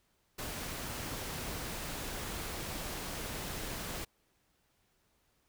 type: noise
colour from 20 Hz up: pink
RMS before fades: -40 dBFS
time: 0.38-4.05 s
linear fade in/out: 10 ms
effects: pink hiss -74 dBFS RMS until 5.48 s